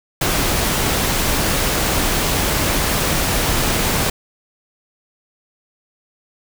pink noise, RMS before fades -18 dBFS, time 0.21-4.1 s, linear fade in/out 5 ms, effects none

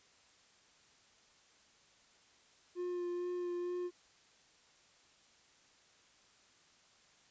triangle tone with vibrato, 354.1 Hz, F4, 24 cents sharp, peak -34 dBFS, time 2.75-3.91 s, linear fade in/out 50 ms, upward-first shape sine, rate 2.2 Hz, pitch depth 15 cents each way, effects white hiss -66 dBFS RMS until 7.3 s + resampled to 16000 Hz

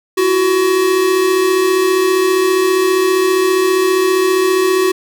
square tone pair together, 339.5 / 374.5 Hz, F4 / F#4, -49 / +21 cents, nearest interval major second, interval 170 cents, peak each -20 / -12 dBFS, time 0.17-4.92 s, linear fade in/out 10 ms, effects none

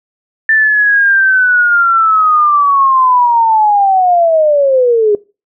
sine linear sweep, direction down, 1780 to 405.8 Hz, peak -6 dBFS, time 0.49-5.15 s, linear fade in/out 2 ms, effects noise-tail reverb RT60 0.3 s tail -21 dB re dry

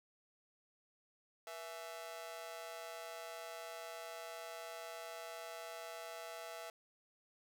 sawtooth tone with amplitude modulation, 663 Hz, E5, 10 cents sharp, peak -38 dBFS, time 1.47-6.7 s, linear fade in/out 2 ms, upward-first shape sine, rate 180 Hz, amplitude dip 95%, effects none

